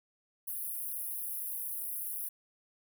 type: high-pass noise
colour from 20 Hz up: pink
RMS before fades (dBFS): -38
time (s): 0.47-2.29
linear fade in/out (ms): 10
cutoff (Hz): 10000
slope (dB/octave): 96
effects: none